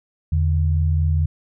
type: tone pair together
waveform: sine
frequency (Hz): 82.41 / 146.83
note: E2 / D3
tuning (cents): 0 / 0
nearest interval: minor seventh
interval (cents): 1000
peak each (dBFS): -16 / -23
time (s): 0.32-1.26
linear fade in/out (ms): 5
effects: none